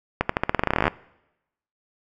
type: accelerating click train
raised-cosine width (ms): 0.5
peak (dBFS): -4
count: 19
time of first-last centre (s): 0.21-0.88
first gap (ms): 84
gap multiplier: 0.89
effects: noise-tail reverb RT60 0.9 s tail -22 dB re dry